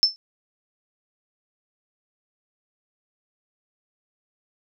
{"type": "tone with exponential decay", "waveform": "sine", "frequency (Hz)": 5300, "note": "E8", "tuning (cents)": 9, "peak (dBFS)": -9, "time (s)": [0.03, 0.16], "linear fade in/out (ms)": 0, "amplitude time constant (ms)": 28, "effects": []}